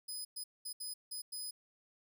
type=tone bursts at uneven times; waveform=15% pulse; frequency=5010 Hz; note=D#8; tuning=11 cents sharp; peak=-35 dBFS; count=6; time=0.08-0.25 / 0.36-0.44 / 0.65-0.73 / 0.8-0.94 / 1.11-1.22 / 1.32-1.51 s; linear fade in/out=10 ms; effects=none